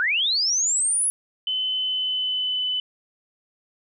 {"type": "linear sweep", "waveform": "sine", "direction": "up", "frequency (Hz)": [1400, 10548], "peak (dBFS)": -19, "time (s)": [0, 1.1], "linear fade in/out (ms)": 0}
{"type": "tone with pitch glide", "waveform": "sine", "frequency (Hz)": [3037, 3007], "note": ["F#7", "F#7"], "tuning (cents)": [44, 27], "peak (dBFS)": -22, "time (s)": [1.47, 2.8], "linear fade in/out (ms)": 2, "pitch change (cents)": -17, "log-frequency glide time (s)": [1.73, 2.66]}
{"effects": []}